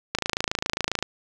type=click train; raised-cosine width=0.2 ms; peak=-6 dBFS; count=25; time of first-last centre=0.15-1.026 s; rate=27.4 Hz; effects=none